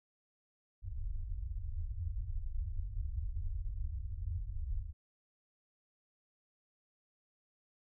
pink low-pass noise, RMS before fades -38 dBFS, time 0.82-4.93 s, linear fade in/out 50 ms, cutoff 100 Hz, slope 96 dB/octave, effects none

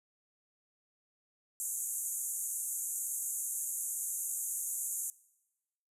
pink band-pass noise, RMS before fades -37 dBFS, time 1.6-5.1 s, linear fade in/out 0 ms, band 6600 to 13000 Hz, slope 96 dB/octave, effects noise-tail reverb RT60 1.0 s tail -22 dB re dry

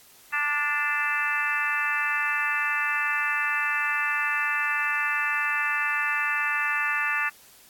harmonic tone with a mistuned harmonic, 293.7 Hz, D4, in tune, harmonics 3 / 4 / 5 / 6 / 7 / 8 / 9, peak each -36 / -31 / -31 / -27 / -32 / -38 / -30 dBFS, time 0.32-7.3 s, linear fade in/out 20 ms, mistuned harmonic 5, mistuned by -25 cents, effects white hiss -53 dBFS RMS until 7.69 s + AAC 64 kbps

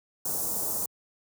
white band-stop noise, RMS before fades -30 dBFS, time 0.25-0.86 s, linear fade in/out 5 ms, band 1000 to 6500 Hz, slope 24 dB/octave, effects high-pass 80 Hz 12 dB/octave

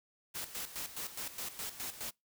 white noise with tremolo, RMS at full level -40 dBFS, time 0.34-2.11 s, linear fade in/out 20 ms, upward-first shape square, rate 4.8 Hz, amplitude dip 70%, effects noise-tail reverb RT60 0.2 s tail -26 dB re dry

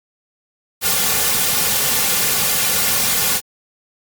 white noise with comb filter, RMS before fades -17 dBFS, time 0.81-3.41 s, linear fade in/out 50 ms, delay 3.1 ms, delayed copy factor -0.65, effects Opus 48 kbps

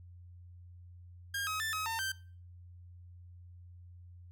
sawtooth tone with pitch steps, 1615 / 1270 / 1770 / 1272 / 905 / 1560 Hz, G#6 / D#6 / A6 / D#6 / A5 / G6, -49 / +35 / +10 / +38 / +48 / -9 cents, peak -30 dBFS, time 1.34-2.12 s, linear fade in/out 5 ms, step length 130 ms, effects noise-tail reverb RT60 0.4 s tail -20 dB re dry + added 88 Hz sine -50 dBFS peak until 4.31 s

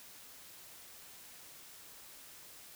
silence, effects white hiss -54 dBFS RMS until 2.75 s

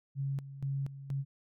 sine tone with tremolo, 137.7 Hz, C#3, 11 cents flat, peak -31 dBFS, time 0.15-1.25 s, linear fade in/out 50 ms, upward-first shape square, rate 2.1 Hz, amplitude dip 75%, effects none

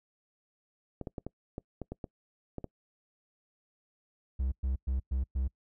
clicks, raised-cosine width 2 ms, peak -24 dBFS, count 10, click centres 1.013 / 1.072 / 1.182 / 1.266 / 1.581 / 1.817 / 1.92 / 2.042 / 2.583 / 2.643 s
triangle tone bursts, 65.41 Hz, C2, in tune, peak -26 dBFS, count 5, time 4.39-5.48 s, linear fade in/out 10 ms, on 130 ms, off 110 ms
effects noise-tail reverb RT60 0.1 s tail -25 dB re dry

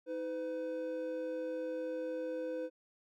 triangle tone pair together, 318.1 / 505 Hz, D#4 / B4, +38 / +39 cents, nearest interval minor sixth, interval 801 cents, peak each -40 / -35 dBFS, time 0.06-2.7 s, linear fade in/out 50 ms, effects none

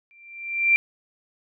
sine tone with exponential growth, 2361 Hz, D7, 9 cents sharp, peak -12 dBFS, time 0.11-0.76 s, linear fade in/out 0 ms, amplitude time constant 140 ms, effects none

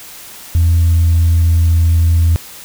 sine tone with pitch glide, 84 to 83.37 Hz, E2 to E2, +33 to +20 cents, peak -6 dBFS, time 0.55-2.36 s, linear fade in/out 0 ms, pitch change -13 cents, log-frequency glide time 0.74-1.68 s, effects tanh soft clip ceiling -5 dBFS + white hiss -34 dBFS RMS until 2.64 s

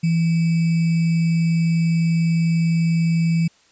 sine tone with sample-and-hold, 165.7 Hz, E3, 9 cents sharp, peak -15 dBFS, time 0.03-3.48 s, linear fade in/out 10 ms, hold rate 2450 Hz, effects white hiss -56 dBFS RMS until 3.71 s + resampled to 16000 Hz

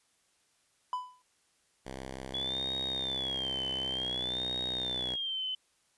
triangle tone with exponential decay, 1000 Hz, B5, 21 cents sharp, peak -26 dBFS, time 0.93-1.22 s, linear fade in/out 1 ms, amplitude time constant 62 ms
5% pulse tone with pitch glide, 65.6 to 62.49 Hz, C2 to B1, +5 to +21 cents, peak -29 dBFS, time 1.85-5.16 s, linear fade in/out 20 ms, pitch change -84 cents, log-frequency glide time 3.89-4.08 s
sine tone with vibrato, 3376 Hz, G#7, 28 cents sharp, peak -32 dBFS, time 2.34-5.55 s, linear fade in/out 5 ms, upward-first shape sine, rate 0.55 Hz, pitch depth 180 cents each way
effects white hiss -71 dBFS RMS until 5.97 s + resampled to 24000 Hz

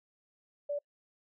sine tone, 579 Hz, D5, 25 cents flat, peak -31 dBFS, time 0.69-0.79 s, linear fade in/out 10 ms, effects noise-tail reverb RT60 0.1 s tail -25 dB re dry

